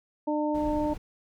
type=harmonic tone; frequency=300 Hz; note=D4; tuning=37 cents sharp; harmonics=1 / 2 / 3; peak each=-27 / -30 / -32 dBFS; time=0.27-0.94 s; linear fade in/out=10 ms
type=noise; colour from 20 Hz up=brown; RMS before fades=-38 dBFS; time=0.54-0.98 s; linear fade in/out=10 ms
effects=none